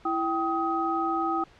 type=tone cluster; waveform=sine; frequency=331.9 / 779 / 1260 Hz; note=E4 / G5 / D#6; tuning=+12 / -11 / +21 cents; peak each=-29 / -29 / -28 dBFS; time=0.05-1.44 s; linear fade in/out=5 ms; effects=pink hiss -55 dBFS RMS until 1.59 s + low-pass 4000 Hz 12 dB/octave